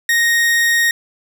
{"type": "tone", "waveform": "40% pulse", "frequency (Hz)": 1864.7, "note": "A#6", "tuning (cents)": 0, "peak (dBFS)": -11, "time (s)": [0.09, 0.91], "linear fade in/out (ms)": 2, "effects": []}